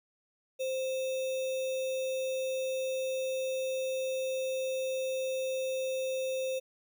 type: tone with sample-and-hold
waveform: sine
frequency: 523.3 Hz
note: C5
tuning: in tune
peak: -30 dBFS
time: 0.59-6.6 s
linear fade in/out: 20 ms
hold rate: 3150 Hz
effects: none